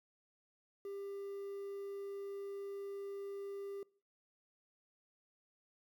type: tone with quantisation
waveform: triangle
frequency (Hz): 397.7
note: G4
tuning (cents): +25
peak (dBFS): -40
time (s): 0.85-3.83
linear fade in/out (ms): 2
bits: 11
effects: noise-tail reverb RT60 0.5 s tail -24 dB re dry